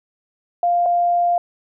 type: tone pair in turn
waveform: sine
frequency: 698.5 / 698.5 Hz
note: F5 / F5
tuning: 0 / 0 cents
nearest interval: unison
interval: 0 cents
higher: neither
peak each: -14 dBFS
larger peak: neither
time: 0.63-0.86 / 0.86-1.38 s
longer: second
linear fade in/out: 2 ms
effects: none